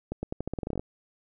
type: accelerating click train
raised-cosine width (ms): 2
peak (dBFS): -18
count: 14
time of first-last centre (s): 0.12-0.795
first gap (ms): 110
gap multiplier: 0.86
effects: none